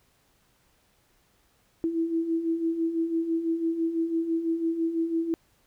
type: beating tone pair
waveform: sine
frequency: 324.9 / 330.9 Hz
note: E4 / E4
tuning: -25 / +7 cents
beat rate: 6 Hz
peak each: -32 / -25 dBFS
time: 1.84-5.34 s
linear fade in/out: 0 ms
effects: pink hiss -66 dBFS RMS until 5.66 s